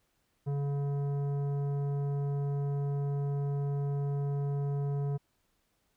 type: tone with tanh clipping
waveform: sine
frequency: 141.6 Hz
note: C#3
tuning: 37 cents sharp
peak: -31 dBFS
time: 0.46-5.18 s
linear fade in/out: 20 ms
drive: 12 dB
effects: pink hiss -75 dBFS RMS until 5.96 s